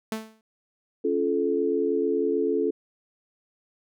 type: tone with exponential decay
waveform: sawtooth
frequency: 220 Hz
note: A3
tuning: in tune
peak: -21 dBFS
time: 0.12-0.41 s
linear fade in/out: 2 ms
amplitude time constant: 62 ms
type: chord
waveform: sine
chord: Db augmented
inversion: none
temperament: just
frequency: 277.2 / 346.5 / 433.1 Hz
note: Db4 / F4 / A4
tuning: 0 / -14 / -27 cents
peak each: -28 / -27 / -24 dBFS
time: 1.04-2.71 s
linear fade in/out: 10 ms
effects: none